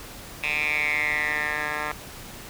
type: tone with band-pass filter sweep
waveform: 10% pulse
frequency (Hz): 150.3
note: D3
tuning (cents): +40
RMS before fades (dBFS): -26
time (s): 0.43-1.92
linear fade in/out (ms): 5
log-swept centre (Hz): 2600 to 1500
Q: 7.3
effects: pink hiss -41 dBFS RMS until 2.49 s